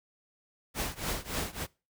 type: noise with tremolo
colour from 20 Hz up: pink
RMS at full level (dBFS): -31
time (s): 0.74-1.67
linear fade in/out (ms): 50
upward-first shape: triangle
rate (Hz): 3.5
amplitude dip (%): 95
effects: noise-tail reverb RT60 0.3 s tail -23 dB re dry